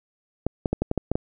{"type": "clicks", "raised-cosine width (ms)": 2, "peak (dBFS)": -9, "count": 8, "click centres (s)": [0.466, 0.658, 0.73, 0.82, 0.914, 0.977, 1.116, 1.155], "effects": []}